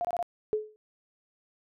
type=tone bursts; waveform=sine; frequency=698.5 Hz; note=F5; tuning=in tune; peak=-27 dBFS; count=4; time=0.01-0.227 s; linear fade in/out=0 ms; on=37 ms; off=23 ms
type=tone with exponential decay; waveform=sine; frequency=428.2 Hz; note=A4; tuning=47 cents flat; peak=-21 dBFS; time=0.53-0.76 s; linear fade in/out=0 ms; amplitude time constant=49 ms
effects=none